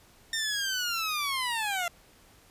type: linear sweep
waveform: 15% pulse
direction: down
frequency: 1826 to 678 Hz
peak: -22 dBFS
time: 0.33-1.88 s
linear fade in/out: 2 ms
effects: pink hiss -58 dBFS RMS until 2.5 s + resampled to 32000 Hz